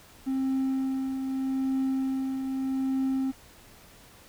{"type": "tone with tremolo", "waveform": "triangle", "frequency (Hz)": 265.4, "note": "C4", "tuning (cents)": 25, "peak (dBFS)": -21, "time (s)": [0.26, 3.32], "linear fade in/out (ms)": 20, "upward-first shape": "triangle", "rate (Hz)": 0.81, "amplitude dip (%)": 50, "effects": ["tanh soft clip ceiling -18 dBFS", "pink hiss -53 dBFS RMS until 4.28 s"]}